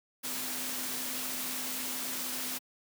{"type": "tone in noise", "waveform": "sine", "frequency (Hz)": 254.9, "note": "C4", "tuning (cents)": -45, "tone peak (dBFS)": -46, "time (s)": [0.23, 2.59], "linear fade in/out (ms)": 20, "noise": "white", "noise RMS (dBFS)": -36, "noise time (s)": [0.23, 2.59], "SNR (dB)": -13, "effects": ["high-pass 150 Hz 12 dB/octave"]}